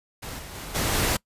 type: noise with level steps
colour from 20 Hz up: pink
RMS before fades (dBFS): -36 / -40 / -37 / -25 / -23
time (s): 0.22-1.17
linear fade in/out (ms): 10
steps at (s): 0.38 / 0.54 / 0.74 / 0.92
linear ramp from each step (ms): 20
effects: noise-tail reverb RT60 0.1 s tail -24 dB re dry + resampled to 32000 Hz